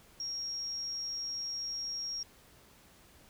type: tone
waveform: sine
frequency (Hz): 5588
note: F8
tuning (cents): 0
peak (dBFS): -35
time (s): 0.2-2.23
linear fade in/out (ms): 2
effects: pink hiss -60 dBFS RMS until 3.29 s